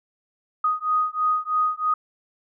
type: beating tone pair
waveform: sine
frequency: 1244.5 / 1247.6 Hz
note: D#6 / D#6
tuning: 0 / +4 cents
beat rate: 3.1 Hz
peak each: -23 dBFS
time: 0.64-1.94 s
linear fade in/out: 5 ms
effects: none